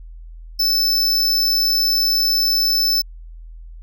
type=tone; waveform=square; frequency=5274 Hz; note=E8; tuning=in tune; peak=-15 dBFS; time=0.59-3.02 s; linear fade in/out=10 ms; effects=added 41 Hz sine -34 dBFS peak until 3.82 s